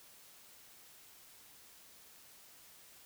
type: silence
effects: white hiss -59 dBFS RMS until 3.05 s